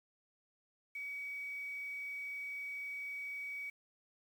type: tone with quantisation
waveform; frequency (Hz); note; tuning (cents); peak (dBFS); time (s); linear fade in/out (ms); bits
sine; 2266; C#7; +37; -40; 0.95-3.7; 5; 10
effects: none